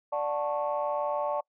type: chord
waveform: sine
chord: D major seventh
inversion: none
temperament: just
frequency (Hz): 587.3 / 734.2 / 881 / 1101.2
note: D5 / F#5 / A5 / C#6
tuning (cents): 0 / -14 / +2 / -12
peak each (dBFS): -29 / -35 / -32 / -35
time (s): 0.12-1.41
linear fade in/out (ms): 10
effects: noise-tail reverb RT60 0.1 s tail -26 dB re dry + tanh soft clip ceiling -18 dBFS